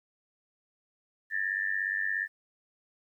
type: tone with amplitude modulation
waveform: sine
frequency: 1774 Hz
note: A6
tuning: 14 cents sharp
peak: -24 dBFS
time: 1.3-2.28 s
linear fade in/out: 50 ms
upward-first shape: sine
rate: 97.1 Hz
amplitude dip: 90%
effects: 11-bit